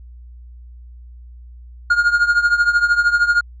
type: tone with tremolo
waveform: triangle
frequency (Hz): 1422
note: F6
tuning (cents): +31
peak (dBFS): -7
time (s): 1.9-3.41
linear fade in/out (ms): 5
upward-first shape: triangle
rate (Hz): 13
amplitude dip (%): 85
effects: added 60 Hz sine -36 dBFS peak until 3.6 s + resampled to 16000 Hz